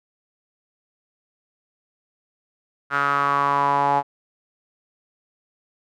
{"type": "tone with band-pass filter sweep", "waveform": "sawtooth", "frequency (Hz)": 141.6, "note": "C#3", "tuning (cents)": 37, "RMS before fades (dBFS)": -20, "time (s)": [2.9, 4.03], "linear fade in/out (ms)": 50, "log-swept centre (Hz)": [1400, 840], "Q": 6, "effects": []}